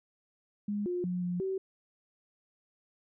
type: tone with pitch steps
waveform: sine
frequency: 205.9 / 356.2 / 179.5 / 177.4 / 381.9 Hz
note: G#3 / F4 / F3 / F3 / G4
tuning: -15 / +34 / +48 / +27 / -45 cents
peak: -30 dBFS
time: 0.68-1.58 s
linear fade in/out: 5 ms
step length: 180 ms
effects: none